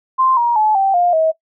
sine tone with pitch steps, 1045 / 947.3 / 858.7 / 778.4 / 705.6 / 639.6 Hz, C6 / A#5 / A5 / G5 / F5 / D#5, -2 / +28 / -42 / -12 / +18 / +48 cents, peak -11 dBFS, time 0.18-1.32 s, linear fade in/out 20 ms, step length 190 ms, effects noise-tail reverb RT60 0.1 s tail -18 dB re dry

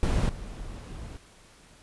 brown noise with level steps, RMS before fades -24 / -39 dBFS, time 0.03-1.17 s, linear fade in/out 0 ms, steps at 0.29 s, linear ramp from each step 2 ms, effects pink hiss -55 dBFS RMS until 1.82 s + resampled to 24000 Hz

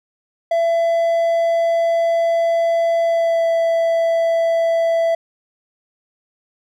triangle tone with pitch glide, 670 to 664.2 Hz, E5 to E5, +28 to +13 cents, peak -12 dBFS, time 0.51-5.15 s, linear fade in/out 5 ms, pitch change -15 cents, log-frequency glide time 3.04-3.47 s, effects none

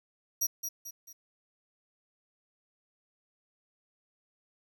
sawtooth tone with echo, 5750 Hz, F8, 50 cents sharp, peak -24 dBFS, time 0.41-0.47 s, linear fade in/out 10 ms, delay 220 ms, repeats 3, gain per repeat -7 dB, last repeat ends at 1.13 s, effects 11-bit

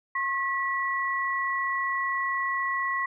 sine tone pair together, 1081.5 / 1946 Hz, C#6 / B6, -43 / -26 cents, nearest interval minor seventh, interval 1017 cents, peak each -28 dBFS, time 0.15-3.06 s, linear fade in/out 5 ms, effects none

